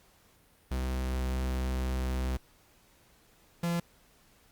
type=tone pair in turn; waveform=45% pulse; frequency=64.2 / 170.98 Hz; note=C2 / F3; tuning=-32 / -36 cents; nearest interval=octave + perfect fourth; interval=1696 cents; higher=second; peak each=-29 / -28 dBFS; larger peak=second; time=0.71-2.37 / 3.63-3.8 s; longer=first; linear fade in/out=5 ms; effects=pink hiss -63 dBFS RMS until 4.51 s + Opus 48 kbps